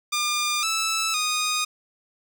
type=tone with pitch steps; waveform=10% pulse; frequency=1203 / 1315 / 1237 Hz; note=D6 / E6 / D#6; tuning=+41 / -5 / -10 cents; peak=-14 dBFS; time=0.12-1.65 s; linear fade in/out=10 ms; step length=510 ms; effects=none